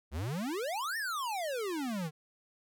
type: exponential two-way sweep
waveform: square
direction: up then down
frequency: 65.3 to 1864.7 to 146.5 Hz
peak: -34 dBFS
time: 0.11-2.11 s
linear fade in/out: 50 ms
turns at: 0.97 s
effects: none